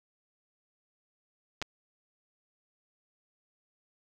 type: clicks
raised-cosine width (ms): 0.2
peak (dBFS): -17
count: 2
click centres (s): 1.617 / 1.624
effects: none